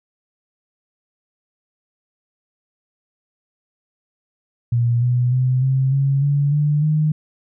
sine tone with pitch steps, 119 / 123.41 / 127.98 / 132.73 / 137.65 / 142.75 / 148.04 / 153.52 Hz, A#2 / B2 / C3 / C3 / C#3 / D3 / D3 / D#3, +36 / -1 / -38 / +25 / -12 / -49 / +14 / -23 cents, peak -14 dBFS, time 4.72-7.12 s, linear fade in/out 5 ms, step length 300 ms, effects none

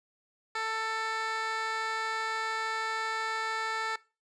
15% pulse tone with band-pass filter, 443.5 Hz, A4, 14 cents sharp, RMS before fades -33 dBFS, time 0.55-3.96 s, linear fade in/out 5 ms, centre 2100 Hz, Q 0.72, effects noise-tail reverb RT60 0.3 s tail -20 dB re dry + resampled to 22050 Hz

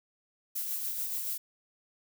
violet noise with tremolo, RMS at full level -33 dBFS, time 0.55-1.38 s, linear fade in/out 10 ms, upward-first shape sine, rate 7 Hz, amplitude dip 35%, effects none

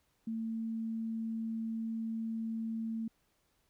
sine tone, 224.8 Hz, A3, 37 cents sharp, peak -34 dBFS, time 0.27-3.08 s, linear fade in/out 5 ms, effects pink hiss -75 dBFS RMS until 3.69 s

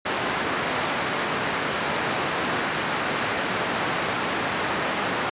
white band-pass noise, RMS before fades -26 dBFS, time 0.05-5.3 s, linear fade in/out 10 ms, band 130 to 1800 Hz, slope 12 dB/octave, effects resampled to 8000 Hz

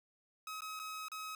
sawtooth tone with dropouts, 1274 Hz, D#6, 41 cents sharp, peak -38 dBFS, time 0.47-1.35 s, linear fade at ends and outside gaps 2 ms, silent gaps 0.607-0.619 / 0.793-0.797 / 1.084-1.117 s, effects none

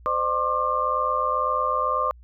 sine tone cluster, 515 / 603 / 1068 / 1190 Hz, C5 / D5 / C6 / D6, -28 / +46 / +35 / +22 cents, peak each -29 / -30 / -25 / -24 dBFS, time 0.06-2.11 s, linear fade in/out 0 ms, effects added 60 Hz sine -45 dBFS peak until 2.23 s

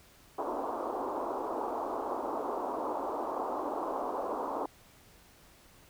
white band-pass noise, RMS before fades -35 dBFS, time 0.38-4.66 s, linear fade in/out 5 ms, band 260 to 1100 Hz, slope 48 dB/octave, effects pink hiss -59 dBFS RMS until 5.89 s

